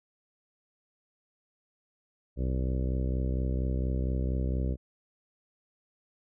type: harmonic tone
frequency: 64.3 Hz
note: C2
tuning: 30 cents flat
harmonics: 1 / 2 / 3 / 4 / 5 / 6 / 7 / 8 / 9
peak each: -28 / -34 / -38 / -40 / -42 / -44 / -45 / -46 / -47 dBFS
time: 2.36-4.77 s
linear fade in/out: 50 ms
effects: none